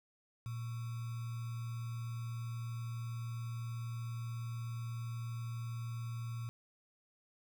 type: tone with sample-and-hold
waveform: sine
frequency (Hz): 116.54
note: A#2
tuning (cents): 0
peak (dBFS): -38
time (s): 0.46-6.49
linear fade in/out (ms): 0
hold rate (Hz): 1225
effects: none